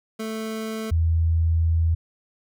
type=tone pair in turn; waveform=25% pulse / sine; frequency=220.4 / 82.13 Hz; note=A3 / E2; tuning=+3 / -6 cents; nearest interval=octave + perfect fourth; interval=1709 cents; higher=first; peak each=-24 / -17 dBFS; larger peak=second; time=0.19-0.91 / 0.91-1.95 s; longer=second; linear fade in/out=10 ms; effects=none